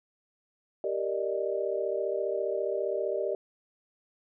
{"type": "chord", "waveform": "sine", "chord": "Eb major seventh", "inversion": "first", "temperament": "equal", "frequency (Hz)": [392, 466.2, 587.3, 622.3], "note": ["G4", "Bb4", "D5", "Eb5"], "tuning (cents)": [0, 0, 0, 0], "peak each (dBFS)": [-32, -34, -33, -34], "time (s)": [0.84, 3.35], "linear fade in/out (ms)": 2, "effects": []}